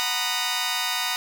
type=chord; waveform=10% pulse; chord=B major seventh; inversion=second; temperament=just; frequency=740.8 / 926 / 987.8 / 1234.7 Hz; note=F#5 / A#5 / B5 / D#6; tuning=+2 / -12 / 0 / -14 cents; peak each=-22 dBFS; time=0-1.16 s; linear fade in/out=0 ms; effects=none